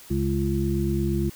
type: harmonic tone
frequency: 68.7 Hz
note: C#2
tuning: 15 cents flat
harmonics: 1 / 2 / 3 / 5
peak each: -27 / -27 / -27 / -27 dBFS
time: 0.1-1.3 s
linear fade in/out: 10 ms
effects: white hiss -47 dBFS RMS until 1.35 s